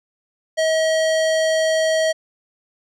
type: tone with low-pass filter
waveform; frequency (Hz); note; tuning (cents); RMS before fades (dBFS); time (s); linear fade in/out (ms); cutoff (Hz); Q
square; 638; D#5; +43; -18; 0.57-2.13; 20; 6900; 1
effects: none